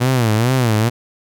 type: tone with vibrato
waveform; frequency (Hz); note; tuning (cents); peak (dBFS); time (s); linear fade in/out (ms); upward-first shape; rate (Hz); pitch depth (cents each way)
sawtooth; 118.6; A#2; +30; -9; 0-0.9; 20; sine; 2.3; 180
effects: none